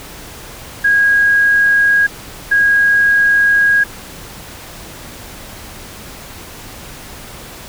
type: tone pair in turn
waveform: sine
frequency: 1641 / 1641 Hz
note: G#6 / G#6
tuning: -21 / -21 cents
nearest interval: unison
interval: 0 cents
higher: neither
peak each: -8 dBFS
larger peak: neither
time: 0.84-2.07 / 2.51-3.84 s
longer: second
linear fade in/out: 10 ms
effects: pink hiss -33 dBFS RMS until 7.68 s